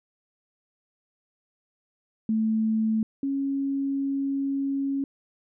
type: tone pair in turn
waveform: sine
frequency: 220 / 275.3 Hz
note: A3 / C#4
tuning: 0 / -12 cents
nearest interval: major third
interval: 388 cents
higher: second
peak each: -21 / -24 dBFS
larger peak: first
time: 2.29-3.03 / 3.23-5.04 s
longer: second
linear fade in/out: 2 ms
effects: none